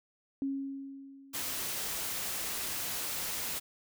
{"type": "tone with exponential decay", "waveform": "sine", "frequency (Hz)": 273.6, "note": "C#4", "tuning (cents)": -23, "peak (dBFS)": -29, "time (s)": [0.42, 1.94], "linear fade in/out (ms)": 1, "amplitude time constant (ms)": 330}
{"type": "noise", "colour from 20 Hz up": "white", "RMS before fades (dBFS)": -36, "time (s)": [1.33, 3.6], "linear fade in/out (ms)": 20}
{"effects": []}